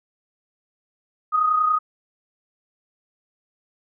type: tone pair together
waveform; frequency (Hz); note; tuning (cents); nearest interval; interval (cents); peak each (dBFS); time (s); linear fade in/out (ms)
sine; 1244.5 / 1275.1; D#6 / D#6; 0 / +42; unison; 42; -17 / -26; 1.32-1.79; 20
effects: none